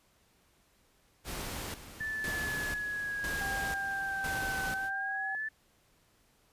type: noise with tremolo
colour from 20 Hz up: pink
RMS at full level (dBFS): -39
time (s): 1.24-4.91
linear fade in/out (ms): 50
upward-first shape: square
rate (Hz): 1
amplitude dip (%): 70
type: linear two-way sweep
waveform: sine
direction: down then up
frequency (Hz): 1760 to 1517 to 1760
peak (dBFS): -33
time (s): 2-5.49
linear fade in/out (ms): 10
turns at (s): 4.69
type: clicks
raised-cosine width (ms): 5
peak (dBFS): -34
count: 2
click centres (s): 2.009 / 2.281
type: tone with pitch glide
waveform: sine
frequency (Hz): 784 to 775.9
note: G5 to G5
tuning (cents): 0 to -18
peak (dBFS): -38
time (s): 3.41-5.35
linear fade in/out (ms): 0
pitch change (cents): -18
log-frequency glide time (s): 3.55-4.83
effects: pink hiss -68 dBFS RMS until 6.52 s + resampled to 32000 Hz